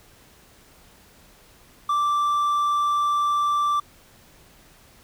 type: tone with hard clipping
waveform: triangle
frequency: 1172 Hz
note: D6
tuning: 4 cents flat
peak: -20 dBFS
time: 1.89-3.8 s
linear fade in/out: 5 ms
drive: 6 dB
effects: pink hiss -53 dBFS RMS until 5.03 s

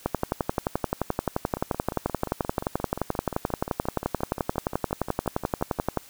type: two click trains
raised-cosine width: 1 ms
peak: -9 / -17 dBFS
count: 69 / 25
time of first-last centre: 0.06-5.973 / 1.57-5.788 s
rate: 11.5 / 5.69 Hz
effects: white hiss -50 dBFS RMS until 6.09 s

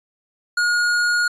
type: tone with hard clipping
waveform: triangle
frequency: 1437 Hz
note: F6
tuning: 49 cents sharp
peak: -18 dBFS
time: 0.57-1.28 s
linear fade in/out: 5 ms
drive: 17 dB
effects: resampled to 22050 Hz

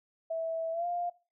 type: tone with pitch glide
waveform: sine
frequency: 654 to 700.9 Hz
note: E5 to F5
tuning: -14 to +6 cents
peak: -30 dBFS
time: 0.3-1.1 s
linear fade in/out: 10 ms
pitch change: +120 cents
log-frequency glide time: 0.72-0.86 s
effects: noise-tail reverb RT60 0.3 s tail -19 dB re dry

